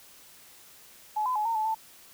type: tone with pitch steps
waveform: sine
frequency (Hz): 853 / 1012 / 848 / 914 / 866 / 885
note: G#5 / B5 / G#5 / A#5 / A5 / A5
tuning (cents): +46 / +42 / +36 / -34 / -28 / +10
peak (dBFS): -25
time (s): 1.16-1.748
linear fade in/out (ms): 10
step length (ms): 98
effects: white hiss -53 dBFS RMS until 2.13 s